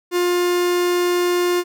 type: tone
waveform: 45% pulse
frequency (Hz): 354.1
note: F4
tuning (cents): +24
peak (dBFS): -16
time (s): 0.11-1.64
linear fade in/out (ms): 50
effects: none

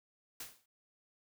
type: noise with exponential decay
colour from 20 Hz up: white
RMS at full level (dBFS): -41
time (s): 0.4-0.66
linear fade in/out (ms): 5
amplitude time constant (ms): 56
effects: none

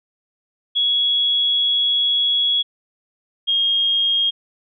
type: tone pair in turn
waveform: sine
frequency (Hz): 3347 / 3246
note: G#7 / G#7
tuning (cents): +13 / -40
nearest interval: minor second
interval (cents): 53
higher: first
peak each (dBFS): -15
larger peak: neither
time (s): 0.75-2.63 / 3.47-4.31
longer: first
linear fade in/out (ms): 20
effects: none

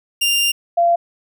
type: tone pair in turn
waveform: sawtooth / sine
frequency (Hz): 2794 / 686.7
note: F7 / F5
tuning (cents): 0 / -29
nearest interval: 2 octaves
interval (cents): 2429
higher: first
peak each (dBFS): -11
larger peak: neither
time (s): 0.21-0.52 / 0.77-0.96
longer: first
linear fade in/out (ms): 10
effects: none

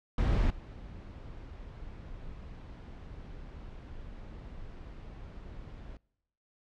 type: noise with level steps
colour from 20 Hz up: brown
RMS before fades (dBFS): -27 / -45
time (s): 0.18-5.97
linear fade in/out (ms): 2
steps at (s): 0.5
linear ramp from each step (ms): 5
effects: noise-tail reverb RT60 0.9 s tail -26 dB re dry + low-pass 4000 Hz 12 dB/octave

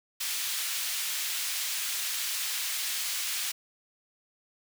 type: high-pass noise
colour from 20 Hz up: pink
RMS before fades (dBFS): -32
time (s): 0.2-3.52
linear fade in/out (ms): 10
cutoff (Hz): 2600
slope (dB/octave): 12
effects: none

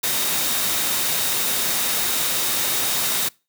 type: tone in noise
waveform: sine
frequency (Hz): 3720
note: A#7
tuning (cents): -4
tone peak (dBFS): -31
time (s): 0.03-3.29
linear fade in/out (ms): 10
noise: white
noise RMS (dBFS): -22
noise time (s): 0.03-3.29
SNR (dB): -12
effects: noise-tail reverb RT60 0.3 s tail -25 dB re dry + high-pass 100 Hz 12 dB/octave

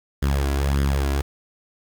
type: tone with flanger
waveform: sawtooth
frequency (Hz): 69.5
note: C#2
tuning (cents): +5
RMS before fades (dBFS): -21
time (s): 0.22-1.22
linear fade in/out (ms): 10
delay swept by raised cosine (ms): 0.59 to 2.99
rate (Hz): 1.7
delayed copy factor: +0.65
effects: 7-bit

